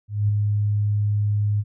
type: tone with ADSR envelope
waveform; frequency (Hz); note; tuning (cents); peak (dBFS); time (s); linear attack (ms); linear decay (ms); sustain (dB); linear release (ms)
sine; 103.83; G#2; 0; -15; 0.08-1.64; 210; 4; -3; 44
effects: none